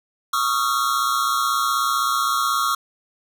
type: tone cluster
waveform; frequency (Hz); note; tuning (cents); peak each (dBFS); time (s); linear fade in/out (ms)
square; 1111 / 1250 / 1366; C#6 / D#6 / F6; +4 / +8 / -39; -24; 0.33-2.75; 5
effects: none